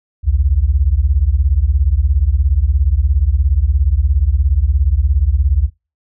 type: beating tone pair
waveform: sine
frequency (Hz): 60.5 / 77.5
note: B1 / D#2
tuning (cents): -35 / -6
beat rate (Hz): 17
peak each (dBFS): -13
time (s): 0.23-5.7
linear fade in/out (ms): 50
effects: noise-tail reverb RT60 0.3 s tail -26 dB re dry